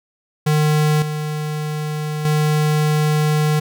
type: tone with level steps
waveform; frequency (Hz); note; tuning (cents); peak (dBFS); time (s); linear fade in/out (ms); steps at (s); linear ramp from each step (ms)
square; 152; D#3; -40; -14 / -22 / -15; 0.46-3.6; 10; 1.02 / 2.25; 2
effects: none